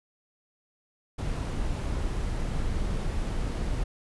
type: noise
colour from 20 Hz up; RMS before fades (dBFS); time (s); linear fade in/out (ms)
brown; -29; 1.18-3.84; 10
effects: resampled to 24000 Hz